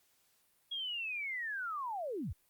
sine linear sweep, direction down, 3322 to 47.03 Hz, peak -36 dBFS, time 0.71-2.33 s, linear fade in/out 10 ms, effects white hiss -72 dBFS RMS until 2.49 s + Opus 48 kbps

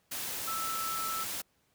sine tone in noise, 1318.5 Hz, E6, in tune, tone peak -34 dBFS, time 0.47-1.24 s, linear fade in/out 10 ms, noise white, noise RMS -37 dBFS, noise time 0.11-1.42 s, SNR 0 dB, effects pink hiss -72 dBFS RMS until 1.74 s + high-pass 60 Hz 12 dB/octave

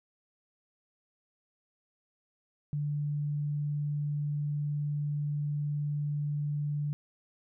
sine tone, 146.83 Hz, D3, in tune, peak -29 dBFS, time 2.73-6.93 s, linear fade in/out 0 ms, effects none

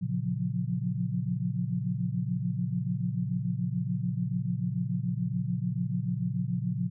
sine chord, Gb major seventh, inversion first, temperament equal with one note detuned, 116.54 / 138.59 / 174.61 / 181.5 Hz, Bb2 / Db3 / F3 / Gb3, 0 / 0 / 0 / -33 cents, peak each -33 dBFS, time 0.01-6.9 s, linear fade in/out 20 ms, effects none

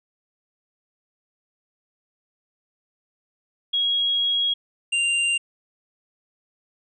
sine / square tone pair in turn, 3302 / 2785 Hz, G#7 / F7, -11 / -5 cents, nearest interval minor third, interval 294 cents, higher first, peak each -19 / -20 dBFS, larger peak first, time 3.73-4.54 / 4.92-5.38 s, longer first, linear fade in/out 10 ms, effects resampled to 24000 Hz

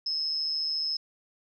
sine tone with amplitude modulation, 5180 Hz, E8, 31 cents flat, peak -24 dBFS, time 0.06-0.97 s, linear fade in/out 5 ms, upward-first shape sine, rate 154 Hz, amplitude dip 65%, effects none

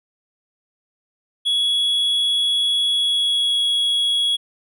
triangle tone with pitch glide, 3361 to 3338 Hz, G#7 to G#7, +20 to +8 cents, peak -15 dBFS, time 1.45-4.37 s, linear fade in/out 20 ms, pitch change -12 cents, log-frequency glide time 2.89-3.62 s, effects none

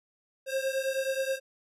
square beating tone pair, 530 / 539.4 Hz, C5 / C#5, +22 / -47 cents, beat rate 9.4 Hz, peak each -31 / -33 dBFS, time 0.46-1.4 s, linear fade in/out 50 ms, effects resampled to 32000 Hz

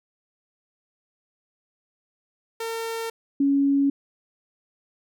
sawtooth / sine tone pair in turn, 454.8 / 278.8 Hz, A#4 / C#4, -43 / +10 cents, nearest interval minor sixth, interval 847 cents, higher first, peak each -24 / -17 dBFS, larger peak second, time 2.6-3.1 / 3.4-3.9 s, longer neither, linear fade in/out 5 ms, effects none

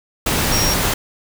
sine tone in noise, 5600 Hz, F8, 4 cents sharp, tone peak -19 dBFS, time 0.52-0.74 s, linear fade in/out 5 ms, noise pink, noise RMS -18 dBFS, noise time 0.26-0.94 s, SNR -4 dB, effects none

